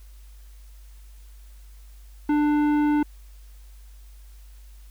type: tone with tanh clipping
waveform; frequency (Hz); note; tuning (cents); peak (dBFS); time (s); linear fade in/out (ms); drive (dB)
sine; 296.7; D4; +18; -20; 2.29-3.03; 5; 13
effects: added 50 Hz sine -43 dBFS peak until 4.9 s + white hiss -59 dBFS RMS until 4.9 s